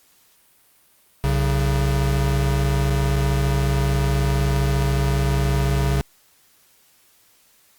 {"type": "tone pair together", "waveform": "square", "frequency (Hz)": [63.5, 136.63], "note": ["B1", "C#3"], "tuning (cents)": [49, -25], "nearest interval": "octave + minor second", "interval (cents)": 1326, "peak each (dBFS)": -21, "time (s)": [1.24, 6.01], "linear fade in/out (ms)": 0, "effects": ["white hiss -57 dBFS RMS until 7.78 s", "Opus 48 kbps"]}